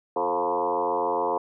sine tone with frequency modulation, 706 Hz, F5, 19 cents sharp, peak -22 dBFS, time 0.16-1.38 s, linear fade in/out 5 ms, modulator 87.1 Hz, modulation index 3.9, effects none

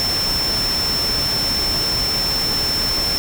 sine tone in noise, 5360 Hz, E8, 28 cents sharp, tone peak -18 dBFS, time 0-3.18 s, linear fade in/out 0 ms, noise pink, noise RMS -25 dBFS, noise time 0-3.18 s, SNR +4 dB, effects none

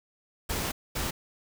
pink noise bursts at uneven times, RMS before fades -31 dBFS, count 2, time 0.49-0.72 / 0.95-1.11 s, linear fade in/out 10 ms, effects none

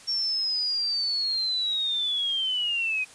sine linear sweep, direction down, 5500 to 2489 Hz, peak -24 dBFS, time 0.07-3.05 s, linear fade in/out 20 ms, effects white hiss -49 dBFS RMS until 3.14 s + resampled to 22050 Hz

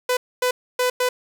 sawtooth tone bursts at uneven times, 500 Hz, B4, 21 cents sharp, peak -14 dBFS, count 4, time 0.09-0.17 / 0.42-0.51 / 0.79-0.9 / 1-1.09 s, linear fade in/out 5 ms, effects none

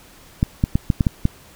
clicks, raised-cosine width 5 ms, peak -3 dBFS, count 7, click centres 0.429 / 0.639 / 0.755 / 0.902 / 1.008 / 1.068 / 1.254 s, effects pink hiss -47 dBFS RMS until 1.55 s

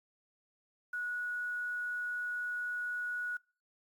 sine tone with quantisation, 1462 Hz, F#6, 21 cents flat, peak -34 dBFS, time 0.93-3.37 s, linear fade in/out 5 ms, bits 10, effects noise-tail reverb RT60 0.4 s tail -25 dB re dry + MP3 96 kbps

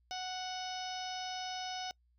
harmonic tone with a mistuned harmonic, 740 Hz, F#5, in tune, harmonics 1 / 2 / 3 / 4 / 5 / 6 / 7 / 8, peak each -40 / -49 / -51 / -47 / -48 / -53 / -46 / -51 dBFS, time 0.11-1.91 s, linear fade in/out 0 ms, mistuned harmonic 6, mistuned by -17 cents, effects noise-tail reverb RT60 0.1 s tail -25 dB re dry + added 60 Hz sine -68 dBFS peak until 2.18 s

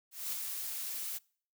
blue noise with ADSR envelope, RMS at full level -35 dBFS, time 0.11-1.19 s, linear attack 220 ms, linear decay 3 ms, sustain -4 dB, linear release 22 ms, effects noise-tail reverb RT60 0.5 s tail -25 dB re dry

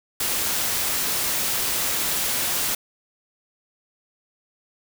white noise, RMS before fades -24 dBFS, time 0.2-2.75 s, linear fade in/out 5 ms, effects none

